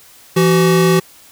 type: tone pair together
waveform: square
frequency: 168.5 / 378.3 Hz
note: E3 / F#4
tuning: +38 / +38 cents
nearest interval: octave + major second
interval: 1400 cents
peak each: -13 dBFS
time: 0.36-1 s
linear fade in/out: 10 ms
effects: white hiss -44 dBFS RMS until 1.31 s